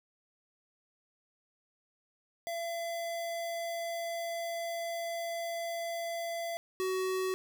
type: tone pair in turn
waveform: square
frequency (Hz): 676 / 374.8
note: E5 / F#4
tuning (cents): +43 / +22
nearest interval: minor seventh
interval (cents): 1021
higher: first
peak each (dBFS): -35 / -31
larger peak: second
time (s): 2.47-6.57 / 6.8-7.34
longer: first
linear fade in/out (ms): 0
effects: none